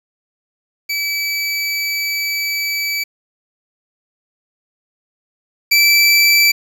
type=tone pair in turn; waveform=25% pulse; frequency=2300 / 2323 Hz; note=D7 / D7; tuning=-37 / -20 cents; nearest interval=unison; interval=17 cents; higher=second; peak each=-14 / -5 dBFS; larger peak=second; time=0.89-3.04 / 5.71-6.52 s; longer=first; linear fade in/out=10 ms; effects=7-bit